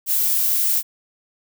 violet noise, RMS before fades -19 dBFS, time 0.06-0.83 s, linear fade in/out 50 ms, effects none

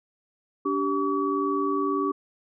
sine tone cluster, 288.3 / 389.7 / 1139 Hz, D4 / G4 / C#6, -32 / -10 / +47 cents, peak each -27 dBFS, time 0.65-2.12 s, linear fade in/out 10 ms, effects none

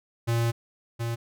square tone pair in turn, 116.54 / 116.54 Hz, A#2 / A#2, 0 / 0 cents, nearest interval unison, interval 0 cents, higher neither, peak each -23 / -28 dBFS, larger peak first, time 0.27-0.52 / 0.99-1.16 s, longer first, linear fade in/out 20 ms, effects none

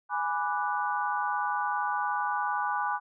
sine chord, G# half-diminished seventh, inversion none, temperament equal, 830.6 / 987.8 / 1174.7 / 1480 Hz, G#5 / B5 / D6 / F#6, 0 / 0 / 0 / 0 cents, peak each -31 / -32 / -33 / -34 dBFS, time 0.09-3 s, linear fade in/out 50 ms, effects none

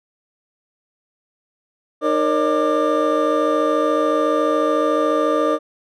triangle tone cluster, 306.6 / 466.8 / 554 / 608 / 1190 Hz, D#4 / A#4 / C#5 / D#5 / D6, -25 / +2 / -1 / -40 / +22 cents, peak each -20 dBFS, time 2.01-5.59 s, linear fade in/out 50 ms, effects none

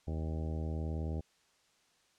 harmonic tone, 79.2 Hz, D#2, 31 cents sharp, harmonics 1 / 2 / 3 / 4 / 5 / 6 / 7 / 8 / 10, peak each -35 / -41 / -45 / -47 / -49 / -51 / -52 / -53 / -55 dBFS, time 0.07-1.21 s, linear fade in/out 10 ms, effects white hiss -70 dBFS RMS until 2.18 s + low-pass 7000 Hz 12 dB/octave

